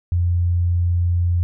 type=tone; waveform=sine; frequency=87.31 Hz; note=F2; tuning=in tune; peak=-15 dBFS; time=0.12-1.43 s; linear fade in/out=0 ms; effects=none